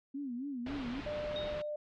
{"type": "tone with vibrato", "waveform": "sine", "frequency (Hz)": 261.6, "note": "C4", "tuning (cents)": 0, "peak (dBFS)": -36, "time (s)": [0.14, 1.01], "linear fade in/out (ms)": 10, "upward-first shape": "sine", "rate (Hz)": 3.7, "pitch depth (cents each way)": 170}
{"type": "low-pass noise", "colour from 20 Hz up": "pink", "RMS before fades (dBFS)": -44, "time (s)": [0.66, 1.62], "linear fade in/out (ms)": 5, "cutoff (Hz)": 3800, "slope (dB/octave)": 24}
{"type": "tone", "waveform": "sine", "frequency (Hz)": 598, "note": "D5", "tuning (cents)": 31, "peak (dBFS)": -35, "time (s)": [1.06, 1.76], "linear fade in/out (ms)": 5}
{"type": "tone with exponential decay", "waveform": "sine", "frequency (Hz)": 3729, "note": "A#7", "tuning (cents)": 0, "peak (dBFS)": -37, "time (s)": [1.36, 1.69], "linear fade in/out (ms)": 1, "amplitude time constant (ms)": 71}
{"effects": ["MP3 64 kbps"]}